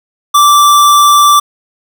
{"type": "tone", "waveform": "square", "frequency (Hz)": 1169, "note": "D6", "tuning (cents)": -8, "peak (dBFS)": -4, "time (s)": [0.34, 1.4], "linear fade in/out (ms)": 10, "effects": []}